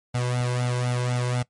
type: tone with flanger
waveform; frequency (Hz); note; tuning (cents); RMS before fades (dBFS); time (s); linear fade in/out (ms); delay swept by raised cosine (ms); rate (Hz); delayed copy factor
sawtooth; 123.47; B2; 0; -25; 0.14-1.43; 10; 1.4 to 1.97; 4; +1
effects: noise-tail reverb RT60 0.1 s tail -19 dB re dry + MP3 48 kbps